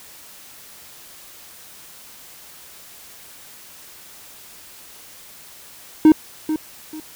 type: tone with echo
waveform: triangle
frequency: 311.1 Hz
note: D#4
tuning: in tune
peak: -4 dBFS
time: 6.05-6.12 s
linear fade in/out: 2 ms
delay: 440 ms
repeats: 2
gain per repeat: -12 dB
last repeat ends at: 7 s
effects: white hiss -43 dBFS RMS until 7.15 s